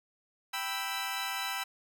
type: chord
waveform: 15% pulse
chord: E minor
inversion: first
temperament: equal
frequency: 784 / 987.8 / 1318.5 Hz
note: G5 / B5 / E6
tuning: 0 / 0 / 0 cents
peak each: -31 dBFS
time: 0.53-1.64 s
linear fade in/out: 10 ms
effects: none